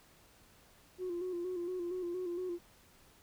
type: tone with vibrato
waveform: sine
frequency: 356.9 Hz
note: F4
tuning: 38 cents sharp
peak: -34 dBFS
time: 0.98-2.59 s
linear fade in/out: 50 ms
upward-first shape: square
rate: 4.3 Hz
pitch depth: 49 cents each way
effects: tanh soft clip ceiling -32 dBFS + pink hiss -63 dBFS RMS until 3.22 s